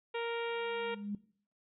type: harmonic tone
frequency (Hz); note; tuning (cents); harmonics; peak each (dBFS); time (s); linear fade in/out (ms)
466.2; A#4; 0; 1 / 2 / 3 / 4 / 5 / 6 / 7 / 8; -35 / -41 / -46 / -48 / -46 / -47 / -51 / -54; 0.14-0.95; 10
type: tone with exponential growth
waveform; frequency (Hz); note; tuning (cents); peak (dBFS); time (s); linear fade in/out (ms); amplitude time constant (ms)
sine; 204.9; G#3; -23; -33; 0.46-1.15; 2; 150
effects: noise-tail reverb RT60 0.5 s tail -18 dB re dry